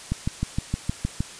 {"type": "click train", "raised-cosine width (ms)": 5, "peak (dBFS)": -11, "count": 8, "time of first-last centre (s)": [0.12, 1.205], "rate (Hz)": 6.45, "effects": ["white hiss -41 dBFS RMS until 1.39 s", "resampled to 22050 Hz"]}